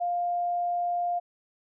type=tone; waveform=sine; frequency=702 Hz; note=F5; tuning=9 cents sharp; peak=-25 dBFS; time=0-1.2 s; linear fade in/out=20 ms; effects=none